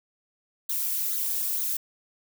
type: noise with flanger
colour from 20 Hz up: violet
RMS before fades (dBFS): -28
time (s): 0.69-1.77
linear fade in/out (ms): 5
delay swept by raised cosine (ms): 0.36 to 2.56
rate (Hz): 2.2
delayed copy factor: -0.85
effects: none